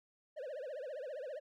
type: tone with vibrato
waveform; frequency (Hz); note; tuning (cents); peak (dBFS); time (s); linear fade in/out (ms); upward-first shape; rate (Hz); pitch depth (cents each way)
triangle; 556; C#5; +5; -39; 0.36-1.4; 20; triangle; 15; 260
effects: none